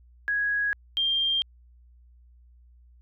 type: tone pair in turn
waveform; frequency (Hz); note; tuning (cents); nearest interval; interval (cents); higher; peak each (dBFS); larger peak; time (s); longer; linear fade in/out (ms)
sine; 1661.2 / 3189; G#6 / G7; 0 / +29; major seventh; 1129; second; -23 / -22; second; 0.28-0.73 / 0.97-1.42; neither; 0
effects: added 60 Hz sine -52 dBFS peak until 3.01 s